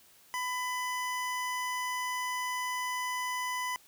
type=tone; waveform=25% pulse; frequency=1000 Hz; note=B5; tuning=21 cents sharp; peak=-28 dBFS; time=0.34-3.76 s; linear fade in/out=0 ms; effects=white hiss -60 dBFS RMS until 3.87 s